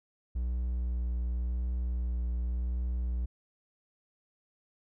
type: tone with vibrato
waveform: triangle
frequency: 60.6 Hz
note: B1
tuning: 32 cents flat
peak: -27 dBFS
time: 0.35-3.26 s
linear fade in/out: 10 ms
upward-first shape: triangle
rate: 0.9 Hz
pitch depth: 20 cents each way
effects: none